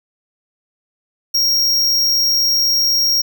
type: tone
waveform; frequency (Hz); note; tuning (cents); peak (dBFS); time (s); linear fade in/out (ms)
square; 5588; F8; 0; -13; 1.34-3.22; 10
effects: none